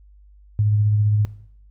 sine tone with tremolo, 105.1 Hz, G#2, 21 cents sharp, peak -14 dBFS, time 0.59-1.25 s, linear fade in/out 0 ms, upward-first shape sine, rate 15 Hz, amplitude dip 25%, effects noise-tail reverb RT60 0.7 s tail -19 dB re dry + added 50 Hz sine -46 dBFS peak until 1.7 s

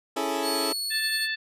20% pulse chord, A major seventh, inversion first, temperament equal, 277.2 / 329.6 / 415.3 / 440 Hz, C#4 / E4 / G#4 / A4, 0 / 0 / 0 / 0 cents, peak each -27 dBFS, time 0.16-0.73 s, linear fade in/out 10 ms
sawtooth tone, 4389 Hz, C#8, 18 cents flat, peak -25 dBFS, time 0.42-1.28 s, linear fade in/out 50 ms
harmonic tone, 880 Hz, A5, in tune, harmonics 2 / 3 / 4 / 5, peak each -28 / -35 / -35 / -35 dBFS, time 0.9-1.36 s, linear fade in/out 20 ms
effects resampled to 32000 Hz

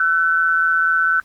sine tone pair together, 1342 / 1506.3 Hz, E6 / F#6, +31 / +31 cents, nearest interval major second, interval 200 cents, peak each -19 / -15 dBFS, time 0-1.2 s, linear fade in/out 2 ms, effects pink hiss -55 dBFS RMS until 1.24 s + Opus 32 kbps

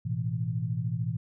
sine chord, A suspended second, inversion none, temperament equal, 110 / 123.47 / 164.81 Hz, A2 / B2 / E3, 0 / 0 / 0 cents, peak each -32 / -31 / -33 dBFS, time 0.05-1.17 s, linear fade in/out 10 ms, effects none

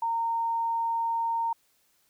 sine tone, 920 Hz, A#5, 23 cents flat, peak -25 dBFS, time 0.02-1.53 s, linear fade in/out 5 ms, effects white hiss -68 dBFS RMS until 2.09 s

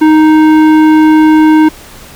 sine tone with tanh clipping, 311.1 Hz, D#4, in tune, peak -4 dBFS, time 0.01-1.69 s, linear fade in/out 10 ms, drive 14 dB, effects pink hiss -33 dBFS RMS until 2.15 s

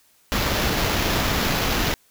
pink noise with sample-and-hold, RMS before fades -22 dBFS, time 0.32-1.94 s, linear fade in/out 0 ms, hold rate 8820 Hz, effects white hiss -59 dBFS RMS until 2.1 s

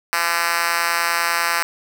5% pulse tone with high-pass filter, 170 Hz, F3, 46 cents flat, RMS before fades -20 dBFS, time 0.13-1.63 s, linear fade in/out 0 ms, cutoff 1100 Hz, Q 0.84, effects none

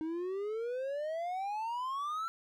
triangle exponential sweep, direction up, 310.9 to 1356 Hz, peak -32 dBFS, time 0.01-2.28 s, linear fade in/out 0 ms, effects none

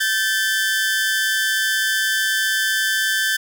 sawtooth tone pair together, 1552.4 / 1748 Hz, G6 / A6, -17 / -12 cents, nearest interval major second, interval 205 cents, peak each -17 dBFS, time 0-3.37 s, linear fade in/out 10 ms, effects none

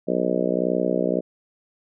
harmonic tone, 61.74 Hz, B1, in tune, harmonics 3 / 4 / 5 / 6 / 7 / 8 / 9 / 10, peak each -28 / -28 / -28 / -28 / -28 / -28 / -28 / -28 dBFS, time 0.07-1.21 s, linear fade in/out 20 ms, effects none

